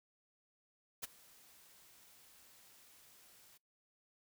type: noise with ADSR envelope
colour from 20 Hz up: white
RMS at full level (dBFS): -40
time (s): 1.02-3.58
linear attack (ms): 19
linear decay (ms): 19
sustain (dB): -23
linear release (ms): 13
effects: noise-tail reverb RT60 0.2 s tail -26 dB re dry